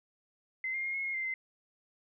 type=tone with pitch steps; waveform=sine; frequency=2060 / 2119 / 2135 / 2170 / 2151 / 2087 / 2068 Hz; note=C7 / C7 / C7 / C#7 / C7 / C7 / C7; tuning=-28 / +21 / +34 / -37 / +47 / -5 / -21 cents; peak=-32 dBFS; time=0.64-1.34 s; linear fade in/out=2 ms; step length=100 ms; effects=none